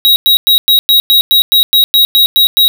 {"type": "tone bursts", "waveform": "square", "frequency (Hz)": 3823, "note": "A#7", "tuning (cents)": 43, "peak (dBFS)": -5, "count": 13, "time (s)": [0.05, 2.68], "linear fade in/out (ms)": 0, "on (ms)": 110, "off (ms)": 100, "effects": []}